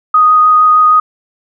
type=tone with vibrato; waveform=sine; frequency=1244.5 Hz; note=D#6; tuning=in tune; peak=-4 dBFS; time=0.14-1 s; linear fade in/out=5 ms; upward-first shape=sine; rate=6.5 Hz; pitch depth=8 cents each way; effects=none